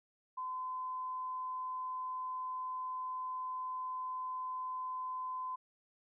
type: tone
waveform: sine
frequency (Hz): 1022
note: C6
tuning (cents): -41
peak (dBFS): -37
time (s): 0.37-5.56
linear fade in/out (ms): 10
effects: none